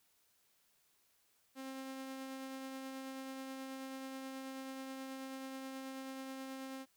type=tone with tremolo; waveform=sawtooth; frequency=265.8 Hz; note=C4; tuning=27 cents sharp; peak=-39 dBFS; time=1.55-6.86 s; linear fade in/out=50 ms; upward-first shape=triangle; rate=9.3 Hz; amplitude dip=25%; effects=white hiss -74 dBFS RMS until 6.96 s